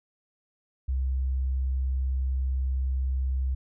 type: tone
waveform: sine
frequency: 65.41 Hz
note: C2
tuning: in tune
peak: -24 dBFS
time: 0.88-3.55 s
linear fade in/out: 10 ms
effects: none